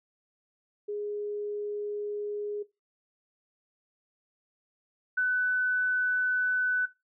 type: tone pair in turn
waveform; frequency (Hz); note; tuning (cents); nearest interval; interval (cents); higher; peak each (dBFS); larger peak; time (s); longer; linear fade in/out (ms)
sine; 414.5 / 1499.5; G#4 / F#6; -3 / +23; octave + minor seventh; 2226; second; -31 / -23; second; 0.88-2.63 / 5.17-6.86; first; 10
effects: noise-tail reverb RT60 0.2 s tail -17 dB re dry